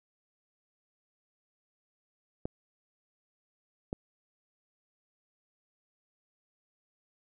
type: clicks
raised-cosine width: 2 ms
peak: -20 dBFS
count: 2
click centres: 2.455 / 3.929 s
effects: none